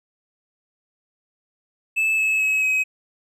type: tone with pitch steps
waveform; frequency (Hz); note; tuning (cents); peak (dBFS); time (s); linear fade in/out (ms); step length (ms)
triangle; 2619 / 2592 / 2565 / 2539; E7 / E7 / E7 / D#7; -12 / -30 / -48 / +34; -16; 1.96-2.84; 20; 220
effects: none